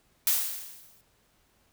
blue noise with exponential decay, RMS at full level -22 dBFS, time 0.27-1.01 s, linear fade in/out 1 ms, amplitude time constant 160 ms, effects pink hiss -67 dBFS RMS until 1.72 s

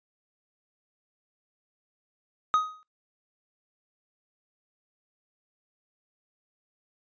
triangle tone with exponential decay, 1254 Hz, D#6, 13 cents sharp, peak -15 dBFS, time 2.54-2.83 s, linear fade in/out 0 ms, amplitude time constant 62 ms, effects noise-tail reverb RT60 0.2 s tail -23 dB re dry + resampled to 16000 Hz

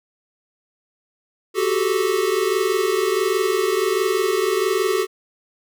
square tone cluster, 369.6 / 391 / 435.8 Hz, F#4 / G4 / A4, -2 / -4 / -17 cents, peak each -23 dBFS, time 1.54-5.07 s, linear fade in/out 50 ms, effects none

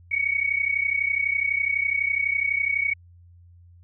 sine tone pair together, 2222 / 2254 Hz, C#7 / C#7, +4 / +28 cents, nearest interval unison, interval 24 cents, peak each -24 / -24 dBFS, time 0.11-2.94 s, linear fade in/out 10 ms, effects added 87 Hz sine -48 dBFS peak until 3.83 s

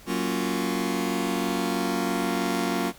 sawtooth chord, Gb major seventh, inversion none, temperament just, 185 / 231.2 / 277.5 / 346.9 Hz, Gb3 / Bb3 / Db4 / F4, 0 / -14 / +2 / -12 cents, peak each -26 dBFS, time 0.06-2.93 s, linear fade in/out 50 ms, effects pink hiss -50 dBFS RMS until 2.98 s

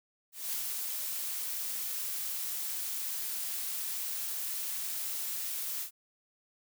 blue noise with ADSR envelope, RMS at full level -34 dBFS, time 0.32-5.91 s, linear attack 200 ms, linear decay 110 ms, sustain -2 dB, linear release 96 ms, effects none

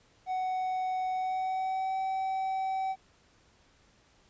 triangle tone with pitch glide, 745 to 764.6 Hz, F#5 to G5, +12 to -43 cents, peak -27 dBFS, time 0.26-2.96 s, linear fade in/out 50 ms, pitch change +45 cents, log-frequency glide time 1.13-1.98 s, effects pink hiss -64 dBFS RMS until 4.29 s + resampled to 16000 Hz

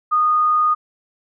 sine tone, 1232 Hz, D#6, 17 cents flat, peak -13 dBFS, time 0.11-0.75 s, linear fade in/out 20 ms, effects none

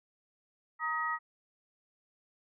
sine tone cluster, 933 / 1259 / 1909 Hz, A#5 / D#6 / A#6, +1 / +20 / +41 cents, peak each -38 / -33 / -35 dBFS, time 0.79-1.19 s, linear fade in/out 50 ms, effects none

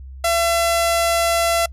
sawtooth tone with low-pass filter, 675 Hz, E5, 41 cents sharp, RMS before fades -18 dBFS, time 0.24-1.66 s, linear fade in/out 5 ms, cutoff 11000 Hz, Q 1.6, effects noise-tail reverb RT60 0.1 s tail -26 dB re dry + added 66 Hz sine -33 dBFS peak until 1.72 s

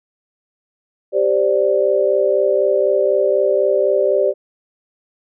sine chord, G suspended fourth, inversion none, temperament equal, 392 / 523.3 / 587.3 Hz, G4 / C5 / D5, 0 / 0 / 0 cents, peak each -17 / -18 / -16 dBFS, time 1.12-4.34 s, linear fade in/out 50 ms, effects none

